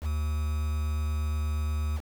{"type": "tone with quantisation", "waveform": "triangle", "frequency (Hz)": 75.7, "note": "D#2", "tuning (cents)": -47, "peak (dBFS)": -24, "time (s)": [0.01, 2.01], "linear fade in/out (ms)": 50, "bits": 7, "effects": []}